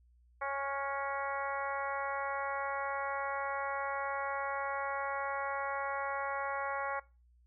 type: harmonic tone with a mistuned harmonic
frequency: 276.6 Hz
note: C#4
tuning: 4 cents flat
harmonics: 2 / 3 / 4 / 5 / 6 / 7 / 8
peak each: -40 / -39 / -39 / -42 / -46 / -45 / -47 dBFS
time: 0.41-7 s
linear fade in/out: 10 ms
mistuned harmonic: 5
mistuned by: +27 cents
effects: noise-tail reverb RT60 0.3 s tail -21 dB re dry + added 60 Hz sine -62 dBFS peak until 7.46 s